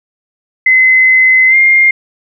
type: tone with pitch glide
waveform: sine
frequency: 2044 to 2117 Hz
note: C7 to C7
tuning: -41 to +20 cents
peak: -4 dBFS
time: 0.66-1.91 s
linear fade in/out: 5 ms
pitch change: +61 cents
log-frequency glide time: 1.48-1.56 s
effects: none